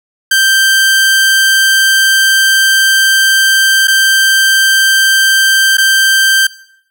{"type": "tone with dropouts", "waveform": "sawtooth", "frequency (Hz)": 1568, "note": "G6", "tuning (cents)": 0, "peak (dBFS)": -3, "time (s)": [0.31, 6.47], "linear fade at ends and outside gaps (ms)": 5, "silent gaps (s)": [[3.873, 3.88], [5.771, 5.781]], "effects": ["noise-tail reverb RT60 0.7 s tail -19 dB re dry"]}